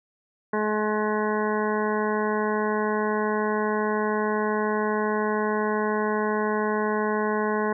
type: harmonic tone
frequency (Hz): 212.8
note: G#3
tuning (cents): +42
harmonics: 1 / 2 / 3 / 4 / 5 / 7 / 8 / 9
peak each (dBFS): -28 / -26 / -33 / -32 / -30 / -34 / -37 / -38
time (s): 0.53-7.73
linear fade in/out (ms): 5
effects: none